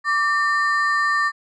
triangle ring-modulated tone, 1488 Hz, F#6, 9 cents sharp, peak -12 dBFS, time 0.04-1.32 s, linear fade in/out 50 ms, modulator 320 Hz, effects resampled to 22050 Hz

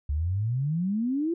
sine exponential sweep, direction up, 69 to 349.2 Hz, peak -24 dBFS, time 0.09-1.34 s, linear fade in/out 5 ms, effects none

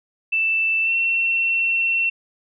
sine tone with pitch glide, 2655 to 2709 Hz, E7 to E7, +12 to +47 cents, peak -17 dBFS, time 0.32-2.1 s, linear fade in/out 10 ms, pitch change +35 cents, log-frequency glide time 0.83-0.92 s, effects none

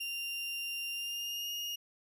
35% pulse tone with pitch glide, 2783 to 2853 Hz, F7 to F7, -7 to +36 cents, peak -34 dBFS, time 0-1.76 s, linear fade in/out 10 ms, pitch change +43 cents, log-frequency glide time 0.91-1.52 s, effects none

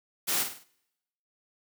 white noise with echo, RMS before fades -28 dBFS, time 0.27-0.44 s, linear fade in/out 20 ms, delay 51 ms, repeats 4, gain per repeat -7 dB, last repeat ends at 0.644 s, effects noise-tail reverb RT60 0.9 s tail -25 dB re dry + high-pass 150 Hz 12 dB/octave

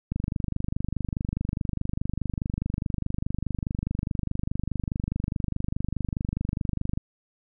click train, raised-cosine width 5 ms, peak -15 dBFS, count 171, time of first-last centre 0.12-6.975 s, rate 24.8 Hz, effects none

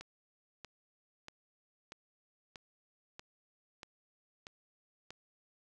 click train, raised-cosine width 0.2 ms, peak -29 dBFS, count 9, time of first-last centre 0.01-5.106 s, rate 1.57 Hz, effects none

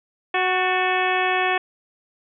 harmonic tone with a mistuned harmonic, 370 Hz, F#4, in tune, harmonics 1 / 2 / 3 / 4 / 5 / 6 / 7 / 8 / 9, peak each -26 / -23 / -27 / -32 / -25 / -29 / -27 / -38 / -34 dBFS, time 0.34-1.58 s, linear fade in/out 5 ms, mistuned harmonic 5, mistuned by -53 cents, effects none

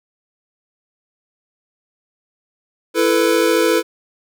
square chord, E suspended fourth, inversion none, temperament equal with one note detuned, 333.5 / 440 / 493.9 Hz, E4 / A4 / B4, +20 / 0 / 0 cents, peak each -18 dBFS, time 2.94-3.83 s, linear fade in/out 50 ms, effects none

